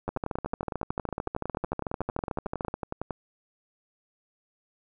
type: two click trains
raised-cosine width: 1 ms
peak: -16 / -17 dBFS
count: 36 / 34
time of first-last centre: 0.09-2.683 / 0.08-3.108 s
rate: 13.5 / 10.9 Hz
effects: none